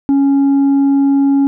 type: tone with tanh clipping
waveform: sine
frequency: 277.2 Hz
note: C#4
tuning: in tune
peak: -9 dBFS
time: 0.09-1.47 s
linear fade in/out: 0 ms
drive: 3 dB
effects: none